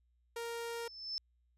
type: tone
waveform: sawtooth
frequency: 466.2 Hz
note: A#4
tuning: in tune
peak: -35 dBFS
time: 0.36-0.88 s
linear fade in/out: 5 ms
type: tone with exponential growth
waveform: sine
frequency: 5274 Hz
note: E8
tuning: in tune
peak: -34 dBFS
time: 0.53-1.18 s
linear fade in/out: 0 ms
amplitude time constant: 140 ms
effects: added 60 Hz sine -70 dBFS peak until 1.57 s + resampled to 32000 Hz